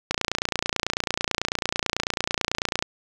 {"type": "click train", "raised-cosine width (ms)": 0.2, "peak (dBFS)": -5, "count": 80, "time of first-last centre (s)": [0.11, 2.825], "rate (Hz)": 29.1, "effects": []}